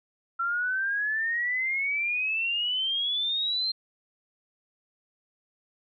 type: exponential sweep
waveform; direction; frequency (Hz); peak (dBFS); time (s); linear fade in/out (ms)
sine; up; 1354 to 4186; -25; 0.39-3.72; 10
effects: none